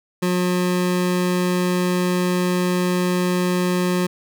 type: tone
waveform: 25% pulse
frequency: 180 Hz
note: F#3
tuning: 47 cents flat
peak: -14 dBFS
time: 0.22-4.07 s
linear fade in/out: 10 ms
effects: none